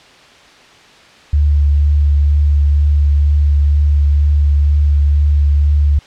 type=tone with vibrato; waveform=sine; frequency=72.8 Hz; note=D2; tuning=15 cents flat; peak=-8 dBFS; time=1.33-5.99 s; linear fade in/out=5 ms; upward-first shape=triangle; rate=2.1 Hz; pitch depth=19 cents each way; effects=white hiss -42 dBFS RMS until 6.06 s + low-pass 4000 Hz 12 dB/octave